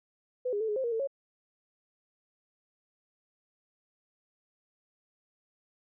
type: tone with pitch steps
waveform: sine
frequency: 502 / 410.7 / 442.2 / 419.5 / 527 / 470.9 / 448.5 / 552 Hz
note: B4 / G#4 / A4 / G#4 / C5 / A#4 / A4 / C#5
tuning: +28 / -19 / +9 / +17 / +12 / +18 / +33 / -7 cents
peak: -28 dBFS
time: 0.45-1.074 s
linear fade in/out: 10 ms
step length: 78 ms
effects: none